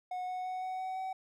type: tone with pitch steps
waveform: triangle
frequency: 731 / 736.1 / 741.2 / 746.4 / 751.6 / 756.8 Hz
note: F#5 / F#5 / F#5 / F#5 / F#5 / F#5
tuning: -21 / -9 / +3 / +15 / +27 / +39 cents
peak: -33 dBFS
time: 0.11-1.13 s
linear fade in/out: 5 ms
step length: 170 ms
effects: none